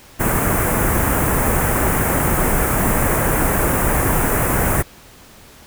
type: band-stop noise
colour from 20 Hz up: pink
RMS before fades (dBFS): -17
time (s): 0.19-4.83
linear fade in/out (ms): 20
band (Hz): 2000 to 8600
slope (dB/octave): 24
effects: pink hiss -44 dBFS RMS until 5.66 s